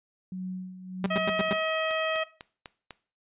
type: tone with tremolo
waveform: sine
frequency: 185 Hz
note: F#3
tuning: in tune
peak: -30 dBFS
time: 0.32-1.49 s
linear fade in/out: 2 ms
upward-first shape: sine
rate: 1.6 Hz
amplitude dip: 70%
type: tone bursts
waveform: sawtooth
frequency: 197.3 Hz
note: G3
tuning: 11 cents sharp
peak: -21 dBFS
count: 5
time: 1.04-1.531 s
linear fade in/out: 2 ms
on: 23 ms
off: 94 ms
type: harmonic tone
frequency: 637 Hz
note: D#5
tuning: 41 cents sharp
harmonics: 1 / 2 / 3 / 4 / 5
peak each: -29 / -32 / -34 / -35 / -36 dBFS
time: 1.1-2.24 s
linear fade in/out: 10 ms
type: click train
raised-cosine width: 0.2 ms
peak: -22 dBFS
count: 5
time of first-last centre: 1.91-2.908 s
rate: 4.01 Hz
effects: noise-tail reverb RT60 0.4 s tail -18 dB re dry + resampled to 8000 Hz